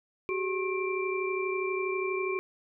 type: tone cluster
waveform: sine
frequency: 376.6 / 408.9 / 1078 / 2354 Hz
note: F#4 / G#4 / C#6 / D7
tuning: +31 / -27 / -49 / +3 cents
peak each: -30 / -37 / -37 / -35 dBFS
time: 0.29-2.39 s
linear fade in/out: 0 ms
effects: none